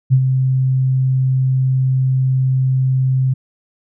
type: tone with ADSR envelope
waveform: sine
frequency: 130.81 Hz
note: C3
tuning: in tune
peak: -6 dBFS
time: 0.1-3.34 s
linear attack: 30 ms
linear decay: 68 ms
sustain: -6 dB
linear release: 11 ms
effects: none